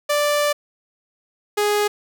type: tone pair in turn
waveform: sawtooth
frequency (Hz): 587.3 / 415.3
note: D5 / G#4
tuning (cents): 0 / 0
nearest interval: tritone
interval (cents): 600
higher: first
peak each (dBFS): -13 / -13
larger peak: neither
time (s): 0.09-0.53 / 1.57-1.88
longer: first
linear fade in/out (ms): 10
effects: none